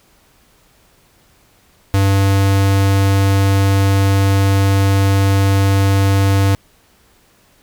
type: tone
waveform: square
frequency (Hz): 98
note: G2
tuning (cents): 0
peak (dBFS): -11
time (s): 1.94-6.55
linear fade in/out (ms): 0
effects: pink hiss -53 dBFS RMS until 7.62 s